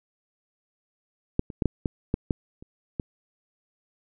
clicks, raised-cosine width 3 ms, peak -8 / -24 / -10 / -8 / -12 / -10 / -10 / -30 / -15 dBFS, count 9, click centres 1.394 / 1.502 / 1.622 / 1.657 / 1.858 / 2.141 / 2.308 / 2.625 / 2.998 s, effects none

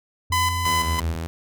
triangle tone with pitch glide, 87 to 76.18 Hz, F2 to D#2, -6 to -36 cents, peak -23 dBFS, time 0.3-1.16 s, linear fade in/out 5 ms, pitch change -230 cents, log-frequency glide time 0.71-0.85 s
sawtooth tone with tremolo, 1009 Hz, B5, 37 cents sharp, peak -15 dBFS, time 0.32-1 s, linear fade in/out 5 ms, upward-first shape square, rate 3 Hz, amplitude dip 50%
sawtooth tone with vibrato, 82.41 Hz, E2, in tune, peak -23 dBFS, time 0.66-1.27 s, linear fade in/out 0 ms, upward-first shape sine, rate 8.9 Hz, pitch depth 14 cents each way
effects none

